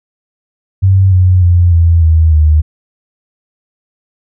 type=tone with pitch steps; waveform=sine; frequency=95.7 / 91.59 / 87.66 / 83.89 / 80.29 / 76.84 Hz; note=G2 / F#2 / F2 / E2 / E2 / D#2; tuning=-41 / -17 / +7 / +31 / -45 / -21 cents; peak=-4 dBFS; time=0.82-2.62 s; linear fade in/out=20 ms; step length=300 ms; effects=none